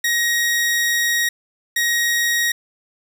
sawtooth tone pair in turn, 1886 / 1886 Hz, A#6 / A#6, +20 / +20 cents, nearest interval unison, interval 0 cents, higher neither, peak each -13 dBFS, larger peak neither, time 0.04-1.29 / 1.76-2.52 s, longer first, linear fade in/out 5 ms, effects none

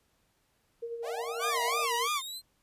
sine tone with tremolo, 466.2 Hz, A#4, in tune, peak -33 dBFS, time 0.82-2.08 s, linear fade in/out 10 ms, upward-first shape sine, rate 11 Hz, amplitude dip 50%
sawtooth linear sweep, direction up, 434.9 to 4185 Hz, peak -35 dBFS, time 1.02-2.42 s, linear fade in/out 50 ms
white band-pass noise, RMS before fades -41 dBFS, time 1.03-1.85 s, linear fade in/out 5 ms, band 620 to 760 Hz, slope 96 dB/octave
sawtooth tone with vibrato, 1074 Hz, C6, 45 cents sharp, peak -25 dBFS, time 1.39-2.22 s, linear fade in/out 50 ms, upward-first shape sine, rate 3.1 Hz, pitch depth 220 cents each way
effects pink hiss -72 dBFS RMS until 2.62 s + resampled to 32000 Hz

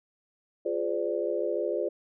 sine chord, D half-diminished seventh, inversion first, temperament equal with one note detuned, 349.2 / 415.3 / 513.4 / 587.3 Hz, F4 / Ab4 / C5 / D5, 0 / 0 / -33 / 0 cents, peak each -32 dBFS, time 0.65-1.89 s, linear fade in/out 10 ms, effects none

